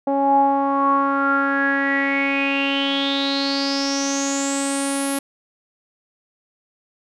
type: tone with low-pass filter sweep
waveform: sawtooth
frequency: 276.7 Hz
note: C#4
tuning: 3 cents flat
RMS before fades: -20 dBFS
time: 0.07-5.19 s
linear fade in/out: 5 ms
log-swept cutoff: 710 to 11000 Hz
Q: 9.9
effects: none